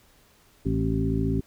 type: harmonic tone with a mistuned harmonic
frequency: 55.1 Hz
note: A1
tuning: 3 cents sharp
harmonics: 1 / 2 / 3 / 4 / 5 / 7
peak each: -29 / -28 / -29 / -32 / -28 / -32 dBFS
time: 0.65-1.41 s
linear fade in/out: 10 ms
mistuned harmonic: 5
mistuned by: -24 cents
effects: pink hiss -59 dBFS RMS until 1.46 s